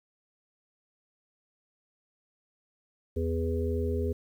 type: harmonic tone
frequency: 82.41 Hz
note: E2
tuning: in tune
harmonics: 1 / 3 / 5 / 6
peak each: -29 / -35 / -32 / -37 dBFS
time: 3.16-4.13 s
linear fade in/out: 10 ms
effects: 10-bit